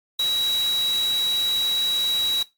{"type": "tone in noise", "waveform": "sine", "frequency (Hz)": 3880, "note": "B7", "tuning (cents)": -31, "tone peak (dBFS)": -19, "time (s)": [0.19, 2.43], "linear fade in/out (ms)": 5, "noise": "white", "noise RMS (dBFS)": -33, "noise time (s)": [0.19, 2.43], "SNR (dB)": 11, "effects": ["noise-tail reverb RT60 0.2 s tail -17 dB re dry", "MP3 96 kbps"]}